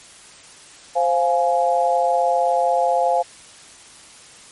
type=chord; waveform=sine; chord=F minor; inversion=second; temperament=just; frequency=523.8 / 698.5 / 838.1 Hz; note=C5 / F5 / Ab5; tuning=+2 / 0 / +16 cents; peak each=-20 / -18 / -21 dBFS; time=0.95-3.23 s; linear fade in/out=20 ms; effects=white hiss -44 dBFS RMS until 4.51 s + MP3 48 kbps